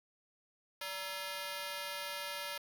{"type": "ring-modulated tone", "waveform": "10% pulse", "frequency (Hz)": 760, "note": "F#5", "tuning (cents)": 46, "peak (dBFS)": -28, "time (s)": [0.81, 2.58], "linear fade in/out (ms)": 5, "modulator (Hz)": 183, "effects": ["9-bit"]}